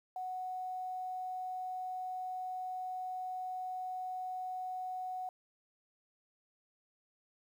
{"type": "tone with quantisation", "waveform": "sine", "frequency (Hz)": 740, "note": "F#5", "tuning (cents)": 0, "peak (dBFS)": -37, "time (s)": [0.16, 5.29], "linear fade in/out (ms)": 2, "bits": 11, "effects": []}